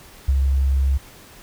sine tone with ADSR envelope, 67.7 Hz, C#2, 40 cents flat, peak -12 dBFS, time 0.28-0.98 s, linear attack 9 ms, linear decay 36 ms, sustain -3 dB, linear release 14 ms, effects pink hiss -45 dBFS RMS until 1.42 s

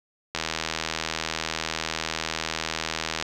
click train, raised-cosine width 0.2 ms, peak -9 dBFS, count 231, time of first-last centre 0.35-3.225 s, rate 80 Hz, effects none

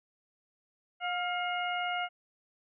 harmonic tone with a mistuned harmonic, 715 Hz, F5, 41 cents sharp, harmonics 1 / 2 / 3 / 4, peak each -33 / -36 / -38 / -39 dBFS, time 1-2.09 s, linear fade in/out 50 ms, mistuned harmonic 2, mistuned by -40 cents, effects none

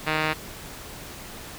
5% pulse tone with low-pass filter, 155.56 Hz, D#3, in tune, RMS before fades -25 dBFS, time 0.06-0.34 s, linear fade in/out 20 ms, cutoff 3000 Hz, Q 7.2, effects pink hiss -40 dBFS RMS until 1.58 s

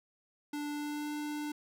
square tone with pitch glide, 293.7 to 297.3 Hz, D4 to D4, 0 to +21 cents, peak -36 dBFS, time 0.53-1.52 s, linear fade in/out 5 ms, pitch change +21 cents, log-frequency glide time 0.7-1.12 s, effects none

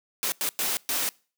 white noise bursts at uneven times, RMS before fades -27 dBFS, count 4, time 0.23-0.32 / 0.41-0.49 / 0.59-0.77 / 0.89-1.09 s, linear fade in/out 0 ms, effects noise-tail reverb RT60 0.4 s tail -25 dB re dry + high-pass 200 Hz 12 dB/octave

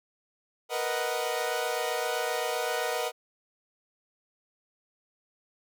sawtooth chord, B major seventh, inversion third, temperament equal, 466.2 / 493.9 / 622.3 / 740 Hz, A#4 / B4 / D#5 / F#5, 0 / 0 / 0 / 0 cents, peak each -30 dBFS, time 0.69-3.12 s, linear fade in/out 50 ms, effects none

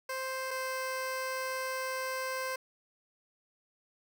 15% pulse tone pair in turn, 523.3 / 521 Hz, C5 / C5, 0 / -7 cents, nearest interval unison, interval 7 cents, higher first, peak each -28 / -27 dBFS, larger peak second, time 0.09-0.51 / 0.51-2.56 s, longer second, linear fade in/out 5 ms, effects none

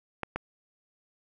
clicks, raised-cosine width 0.5 ms, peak -16 dBFS, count 2, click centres 0.233 / 0.36 s, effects none

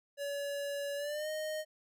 square tone with pitch glide, 568 to 619.4 Hz, C#5 to D#5, +42 to -8 cents, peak -36 dBFS, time 0.17-1.65 s, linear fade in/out 50 ms, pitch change +150 cents, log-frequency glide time 0.96-1.29 s, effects none

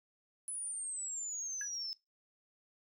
sine exponential sweep, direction down, 10110 to 5200 Hz, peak -37 dBFS, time 0.48-1.93 s, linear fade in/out 0 ms
sine tone with exponential decay, 1661.2 Hz, G#6, in tune, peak -34 dBFS, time 1.61-1.71 s, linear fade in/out 2 ms, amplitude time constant 20 ms
effects noise-tail reverb RT60 0.2 s tail -19 dB re dry + tanh soft clip ceiling -32 dBFS

